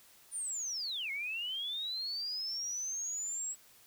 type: linear two-way sweep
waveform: sine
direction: down then up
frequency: 9510 to 2130 to 7780 Hz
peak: -35 dBFS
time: 0.31-3.56 s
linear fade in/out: 50 ms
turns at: 1.11 s
effects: white hiss -61 dBFS RMS until 3.86 s